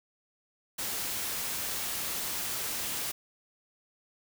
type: noise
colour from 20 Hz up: white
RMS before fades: -34 dBFS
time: 0.78-3.12 s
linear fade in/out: 10 ms
effects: none